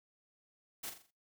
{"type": "noise with echo", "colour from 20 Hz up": "white", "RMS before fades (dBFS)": -42, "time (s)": [0.83, 0.9], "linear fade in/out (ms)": 10, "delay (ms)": 42, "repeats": 5, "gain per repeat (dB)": -7, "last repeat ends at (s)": 1.11, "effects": ["noise-tail reverb RT60 0.3 s tail -25 dB re dry"]}